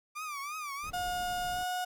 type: tone with vibrato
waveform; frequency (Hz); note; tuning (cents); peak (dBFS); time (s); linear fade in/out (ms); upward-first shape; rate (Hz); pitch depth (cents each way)
30% pulse; 1181; D6; +9; -34; 0.15-0.91; 20; triangle; 3; 140
type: noise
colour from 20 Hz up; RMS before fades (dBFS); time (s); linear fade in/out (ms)
brown; -47; 0.83-1.64; 10
type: tone with pitch glide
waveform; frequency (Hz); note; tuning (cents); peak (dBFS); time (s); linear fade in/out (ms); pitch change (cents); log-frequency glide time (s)
35% pulse; 718 to 726.8; F5 to F#5; +48 to -31; -30; 0.93-1.85; 10; +21; 1.52-1.59
effects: none